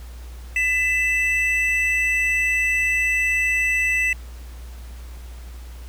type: tone pair together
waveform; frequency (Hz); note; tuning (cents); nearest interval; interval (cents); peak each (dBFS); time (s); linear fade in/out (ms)
triangle; 2001 / 2642; B6 / E7; +22 / +3; perfect fourth; 481; -19 / -19; 0.56-4.13; 2
effects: added 60 Hz sine -34 dBFS peak until 5.88 s + pink hiss -48 dBFS RMS until 5.88 s